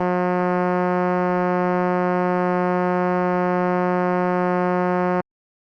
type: tone with low-pass filter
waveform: 5% pulse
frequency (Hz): 179.9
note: F#3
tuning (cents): -48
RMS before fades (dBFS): -20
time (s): 0-5.21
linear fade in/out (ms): 5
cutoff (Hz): 880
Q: 0.57
effects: Opus 24 kbps